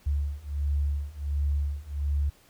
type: beating tone pair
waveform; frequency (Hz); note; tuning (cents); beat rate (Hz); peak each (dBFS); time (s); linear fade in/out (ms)
sine; 71.1 / 72.5; C#2 / D2; +45 / -22; 1.4; -29 / -28; 0.06-2.3; 10
effects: pink hiss -59 dBFS RMS until 2.49 s

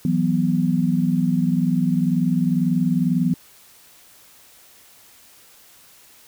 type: chord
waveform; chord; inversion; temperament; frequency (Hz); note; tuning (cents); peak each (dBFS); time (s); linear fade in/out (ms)
sine; E suspended second; none; equal; 164.81 / 185 / 246.9; E3 / F#3 / B3; 0 / 0 / 0; -21; 0.05-3.34; 2
effects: white hiss -50 dBFS RMS until 6.27 s

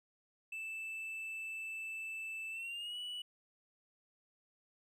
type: tone with pitch glide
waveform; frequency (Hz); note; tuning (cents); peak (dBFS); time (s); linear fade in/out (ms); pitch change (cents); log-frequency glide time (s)
triangle; 2641 to 2947; E7 to F#7; +3 to -8; -39; 0.52-3.22; 5; +189; 2.51-2.98
effects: none

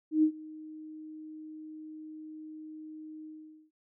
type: tone with ADSR envelope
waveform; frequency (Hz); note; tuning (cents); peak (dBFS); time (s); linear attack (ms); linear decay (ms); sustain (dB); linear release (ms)
sine; 310.9; D#4; -1; -19; 0.11-3.71; 120; 82; -23; 460
effects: none

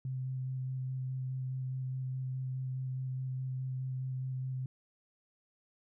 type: tone with vibrato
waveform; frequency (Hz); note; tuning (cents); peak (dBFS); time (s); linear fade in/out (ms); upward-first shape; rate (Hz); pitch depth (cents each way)
sine; 130; C3; -11; -34; 0.05-4.66; 2; square; 4.8; 9
effects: none

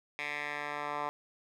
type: tone with band-pass filter sweep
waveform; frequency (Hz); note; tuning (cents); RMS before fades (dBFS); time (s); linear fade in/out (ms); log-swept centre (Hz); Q
10% pulse; 146.9; D3; +1; -37; 0.19-1.09; 0; 2300 to 1100; 2.7
effects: none

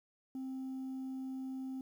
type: tone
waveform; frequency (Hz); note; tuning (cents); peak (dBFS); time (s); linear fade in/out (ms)
sine; 262.8; C4; +8; -36; 0.35-1.81; 2
effects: tanh soft clip ceiling -38 dBFS + 11-bit

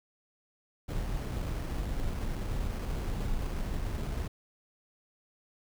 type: noise with sample-and-hold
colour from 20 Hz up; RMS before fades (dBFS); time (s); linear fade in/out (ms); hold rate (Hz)
brown; -33; 0.88-4.28; 10; 3675
effects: none

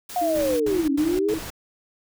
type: noise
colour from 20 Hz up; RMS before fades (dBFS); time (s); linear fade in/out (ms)
white; -37; 0.09-0.6; 5
type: linear two-way sweep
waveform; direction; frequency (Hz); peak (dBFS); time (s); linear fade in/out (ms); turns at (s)
sine; down then up; 731 to 268.5 to 437.1; -20; 0.16-1.34; 2; 0.92
type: tone with vibrato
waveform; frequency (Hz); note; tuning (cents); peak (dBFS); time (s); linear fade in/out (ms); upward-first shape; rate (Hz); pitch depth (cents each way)
sine; 311.1; D#4; 0; -26; 0.21-1.39; 10; sine; 2; 62
type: noise bursts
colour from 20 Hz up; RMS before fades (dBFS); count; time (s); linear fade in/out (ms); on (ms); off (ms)
pink; -35; 4; 0.35-1.503; 5; 220; 91
effects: none

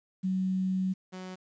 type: tone pair in turn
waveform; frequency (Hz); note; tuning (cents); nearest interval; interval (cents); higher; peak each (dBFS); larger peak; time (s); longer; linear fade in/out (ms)
sine / sawtooth; 187.5 / 185.13; F#3 / F#3; +23 / +1; unison; 22; first; -26 / -35; first; 0.23-0.94 / 1.12-1.36; first; 20
effects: resampled to 16000 Hz + 10-bit

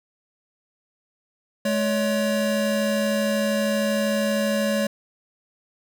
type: tone pair together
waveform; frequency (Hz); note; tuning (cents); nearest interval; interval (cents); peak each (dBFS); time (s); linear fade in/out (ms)
square; 212.4 / 564.4; G#3 / C#5; +39 / +31; octave + perfect fourth; 1692; -24; 1.65-4.87; 5
effects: none

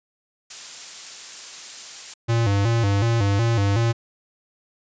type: noise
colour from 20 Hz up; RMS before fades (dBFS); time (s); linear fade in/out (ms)
blue; -32; 0.5-2.14; 5
type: tone with vibrato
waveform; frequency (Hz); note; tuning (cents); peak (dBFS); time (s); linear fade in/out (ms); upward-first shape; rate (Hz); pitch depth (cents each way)
square; 107.7; A2; -37; -18; 2.28-3.93; 20; square; 2.7; 130
effects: resampled to 16000 Hz

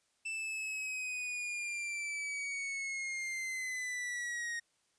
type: linear sweep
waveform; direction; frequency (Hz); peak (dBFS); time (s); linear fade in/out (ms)
45% pulse; down; 2658 to 1864.7; -36; 0.25-4.6; 10
effects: white hiss -75 dBFS RMS until 4.98 s + resampled to 22050 Hz

